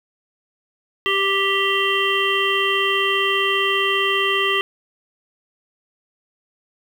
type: harmonic tone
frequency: 392.5 Hz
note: G4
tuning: 2 cents sharp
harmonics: 1 / 3 / 5 / 7 / 8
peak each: -23 / -23 / -23 / -23 / -23 dBFS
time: 1.06-4.61 s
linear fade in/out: 0 ms
effects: 7-bit